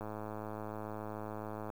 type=click train; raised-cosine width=1 ms; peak=-28 dBFS; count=182; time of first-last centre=0.01-1.702 s; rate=107 Hz; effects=9-bit